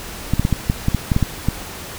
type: clicks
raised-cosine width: 5 ms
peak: -3 dBFS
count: 11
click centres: 0.336 / 0.396 / 0.451 / 0.527 / 0.699 / 0.884 / 0.947 / 1.118 / 1.164 / 1.227 / 1.486 s
effects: pink hiss -32 dBFS RMS until 1.98 s